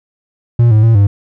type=tone with pitch steps; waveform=triangle; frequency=118.5 / 108.2 / 113.8 / 100.6 Hz; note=A#2 / A2 / A#2 / G2; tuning=+29 / -29 / -41 / +45 cents; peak=-3 dBFS; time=0.59-1.07 s; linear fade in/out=5 ms; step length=120 ms; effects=none